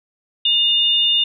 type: tone pair together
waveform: sine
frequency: 2851 / 3594 Hz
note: F7 / A7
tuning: +35 / +36 cents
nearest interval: major third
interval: 401 cents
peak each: -16 dBFS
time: 0.45-1.24 s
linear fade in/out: 5 ms
effects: none